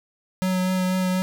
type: tone with vibrato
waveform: square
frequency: 185 Hz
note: F#3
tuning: in tune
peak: -21 dBFS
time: 0.42-1.22 s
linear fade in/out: 0 ms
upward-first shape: triangle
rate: 4.1 Hz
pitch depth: 15 cents each way
effects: none